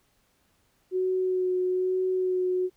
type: tone with vibrato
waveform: sine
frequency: 369.1 Hz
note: F#4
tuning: 4 cents flat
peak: -23 dBFS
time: 0.91-2.7 s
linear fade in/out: 50 ms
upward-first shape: sine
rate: 1.1 Hz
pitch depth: 15 cents each way
effects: pink hiss -68 dBFS RMS until 2.76 s